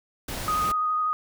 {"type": "noise", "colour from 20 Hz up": "pink", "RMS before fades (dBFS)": -33, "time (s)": [0.28, 0.72], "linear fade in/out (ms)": 5}
{"type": "tone with vibrato", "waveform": "sine", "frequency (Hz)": 1244.5, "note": "D#6", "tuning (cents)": 0, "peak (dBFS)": -22, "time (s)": [0.48, 1.13], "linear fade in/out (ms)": 0, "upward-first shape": "square", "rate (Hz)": 12, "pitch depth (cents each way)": 10}
{"effects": []}